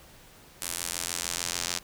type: tone with band-pass filter sweep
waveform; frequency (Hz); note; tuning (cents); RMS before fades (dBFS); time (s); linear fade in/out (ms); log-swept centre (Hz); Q
square; 43.37; F1; -11; -33; 0.61-1.79; 10; 9900 to 6200; 1.3
effects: pink hiss -53 dBFS RMS until 1.83 s